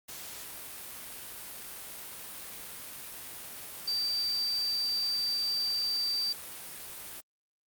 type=tone in noise; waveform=sine; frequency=4660 Hz; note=D8; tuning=14 cents flat; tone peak=-28 dBFS; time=3.87-6.33 s; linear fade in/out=10 ms; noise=white; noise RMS=-43 dBFS; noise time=0.08-7.21 s; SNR=+12 dB; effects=Opus 48 kbps